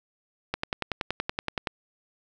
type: click train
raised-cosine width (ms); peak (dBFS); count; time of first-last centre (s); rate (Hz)
0.3; -11; 13; 0.54-1.672; 10.6
effects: none